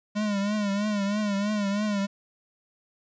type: tone with vibrato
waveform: square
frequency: 205.1 Hz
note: G#3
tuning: 21 cents flat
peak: -25 dBFS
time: 0.15-2.07 s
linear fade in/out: 20 ms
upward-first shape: triangle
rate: 3.1 Hz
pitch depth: 83 cents each way
effects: resampled to 16000 Hz + 11-bit